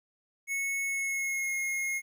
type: tone with pitch glide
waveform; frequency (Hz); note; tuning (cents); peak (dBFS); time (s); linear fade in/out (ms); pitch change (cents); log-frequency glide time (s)
square; 2200 to 2152; C#7 to C7; -14 to +48; -30; 0.47-2.02; 50; -38; 0.85-1.53
effects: 12-bit